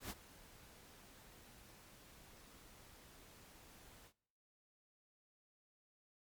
pink noise with ADSR envelope, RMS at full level -44 dBFS, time 0-4.13 s, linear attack 100 ms, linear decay 38 ms, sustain -17 dB, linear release 73 ms, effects noise-tail reverb RT60 0.8 s tail -24 dB re dry + MP3 96 kbps

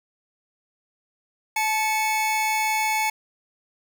45% pulse tone pair together, 868 / 2213 Hz, A5 / C#7, -24 / -3 cents, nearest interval octave + major third, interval 1621 cents, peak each -23 / -25 dBFS, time 1.56-3.1 s, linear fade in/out 5 ms, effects none

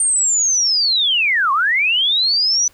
sine linear two-way sweep, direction down then up, 8870 to 1046.5 to 6010 Hz, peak -13 dBFS, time 0-2.68 s, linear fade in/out 2 ms, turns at 1.52 s, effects pink hiss -52 dBFS RMS until 2.73 s

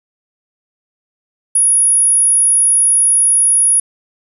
sine tone, 10370 Hz, E9, 29 cents flat, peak -8 dBFS, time 1.55-3.8 s, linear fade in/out 5 ms, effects none

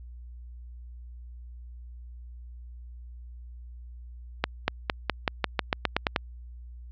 accelerating click train, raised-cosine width 0.3 ms, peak -6 dBFS, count 12, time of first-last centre 4.44-6.162 s, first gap 240 ms, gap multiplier 0.91, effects added 60 Hz sine -41 dBFS peak until 6.91 s + low-pass 4000 Hz 12 dB/octave

